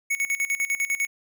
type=tone with tremolo; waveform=square; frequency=2217 Hz; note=C#7; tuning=in tune; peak=-22 dBFS; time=0.1-1.07 s; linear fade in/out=10 ms; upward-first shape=square; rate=10 Hz; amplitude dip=80%; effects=none